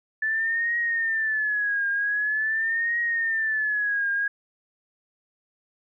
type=tone with vibrato; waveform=sine; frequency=1745 Hz; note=A6; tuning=15 cents flat; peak=-22 dBFS; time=0.22-4.28 s; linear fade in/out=5 ms; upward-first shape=triangle; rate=0.45 Hz; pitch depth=140 cents each way; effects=none